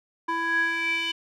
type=tone with band-pass filter sweep; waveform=square; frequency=332 Hz; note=E4; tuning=12 cents sharp; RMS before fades=-26 dBFS; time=0.28-1.12 s; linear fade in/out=10 ms; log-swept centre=1200 to 2900 Hz; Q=6.4; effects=none